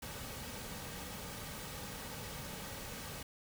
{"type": "noise with comb filter", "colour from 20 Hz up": "pink", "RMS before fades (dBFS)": -45, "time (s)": [0.02, 3.23], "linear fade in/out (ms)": 5, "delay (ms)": 2.9, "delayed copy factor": -0.5, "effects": []}